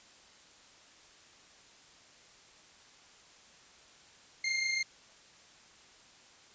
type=tone pair together; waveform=sawtooth; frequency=2112 / 2139 Hz; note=C7 / C7; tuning=+16 / +38 cents; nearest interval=unison; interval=22 cents; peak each=-27 / -34 dBFS; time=4.44-4.83 s; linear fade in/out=5 ms; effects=white hiss -58 dBFS RMS until 6.54 s + resampled to 16000 Hz